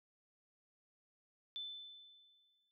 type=tone with exponential decay; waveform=sine; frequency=3520 Hz; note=A7; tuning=in tune; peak=-40 dBFS; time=1.56-2.71 s; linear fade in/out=0 ms; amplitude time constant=250 ms; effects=none